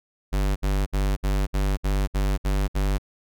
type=tone bursts; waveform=square; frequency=49 Hz; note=G1; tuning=in tune; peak=-21 dBFS; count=9; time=0.32-2.984 s; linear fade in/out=20 ms; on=240 ms; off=63 ms; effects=none